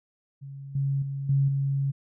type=tone with level steps; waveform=sine; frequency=138.1 Hz; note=C#3; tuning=6 cents flat; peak=-37 / -23 / -29 / -19 / -23 dBFS; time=0.41-1.92 s; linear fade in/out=20 ms; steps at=0.75 / 1.02 / 1.29 / 1.48 s; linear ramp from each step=5 ms; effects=none